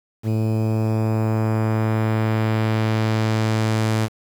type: tone with low-pass filter sweep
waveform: sawtooth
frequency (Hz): 110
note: A2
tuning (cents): 0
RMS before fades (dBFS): -20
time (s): 0.23-4.09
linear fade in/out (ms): 50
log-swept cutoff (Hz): 440 to 11000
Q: 0.78
effects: 7-bit